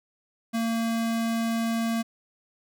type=tone; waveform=square; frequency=228.3 Hz; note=A#3; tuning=36 cents flat; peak=-25 dBFS; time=0.53-2.03 s; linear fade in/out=20 ms; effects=none